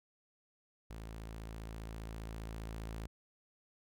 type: tone with level ramp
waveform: sawtooth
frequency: 55 Hz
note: A1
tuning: in tune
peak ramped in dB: -41 to -37 dBFS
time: 0.9-3.07 s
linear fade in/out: 5 ms
effects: none